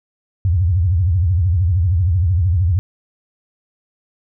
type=tone with vibrato; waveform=sine; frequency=88.5 Hz; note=F2; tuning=23 cents sharp; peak=-12 dBFS; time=0.45-2.79 s; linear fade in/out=0 ms; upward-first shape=triangle; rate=13 Hz; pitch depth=260 cents each way; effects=none